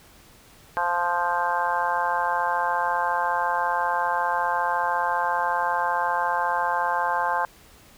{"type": "harmonic tone", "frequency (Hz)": 174.61, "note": "F3", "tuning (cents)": 0, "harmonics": [3, 4, 5, 6, 7, 8, 9], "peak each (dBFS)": [-33, -30, -25, -27, -35, -37, -29], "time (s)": [0.77, 7.45], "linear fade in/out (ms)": 0, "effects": ["pink hiss -52 dBFS RMS until 7.97 s"]}